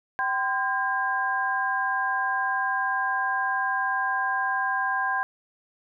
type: tone cluster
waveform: sine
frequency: 774 / 1027 / 1610 Hz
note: G5 / C6 / G6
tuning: -22 / -33 / +46 cents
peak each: -29 / -28 / -26 dBFS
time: 0.19-5.23 s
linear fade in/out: 0 ms
effects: none